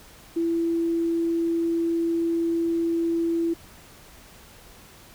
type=tone; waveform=sine; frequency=334.2 Hz; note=E4; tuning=24 cents sharp; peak=-21 dBFS; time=0.36-3.54 s; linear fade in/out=10 ms; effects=pink hiss -49 dBFS RMS until 5.14 s